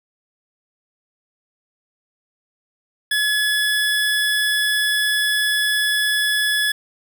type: tone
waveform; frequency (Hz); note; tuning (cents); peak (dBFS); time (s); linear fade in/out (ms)
25% pulse; 1703; G#6; +43; -13; 3.11-6.72; 5
effects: none